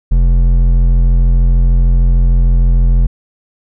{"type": "tone with hard clipping", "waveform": "sine", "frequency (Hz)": 43.25, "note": "F1", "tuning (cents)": -16, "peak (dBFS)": -8, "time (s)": [0.11, 3.07], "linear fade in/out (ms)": 10, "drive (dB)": 8, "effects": []}